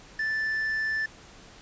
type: tone with quantisation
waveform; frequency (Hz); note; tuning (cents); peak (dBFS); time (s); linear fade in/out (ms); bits
triangle; 1760; A6; 0; -24; 0.19-1.06; 5; 7
effects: pink hiss -50 dBFS RMS until 1.61 s + resampled to 16000 Hz